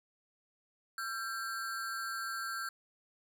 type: ring-modulated tone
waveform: square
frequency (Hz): 1470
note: F#6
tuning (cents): -12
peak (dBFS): -34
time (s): 0.98-2.69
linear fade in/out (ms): 2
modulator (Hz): 113
effects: none